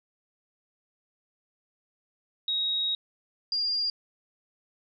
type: tone pair in turn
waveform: sine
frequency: 3787 / 4805 Hz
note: A#7 / D8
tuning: +27 / +39 cents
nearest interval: major third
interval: 412 cents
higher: second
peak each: -25 dBFS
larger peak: neither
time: 2.48-2.95 / 3.52-3.9 s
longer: first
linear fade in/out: 2 ms
effects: none